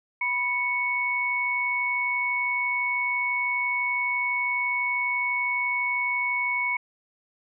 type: tone pair together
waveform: sine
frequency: 985.7 / 2217 Hz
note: B5 / C#7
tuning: -4 / 0 cents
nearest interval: octave + major second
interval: 1404 cents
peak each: -30 / -24 dBFS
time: 0.21-6.77 s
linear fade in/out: 5 ms
effects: none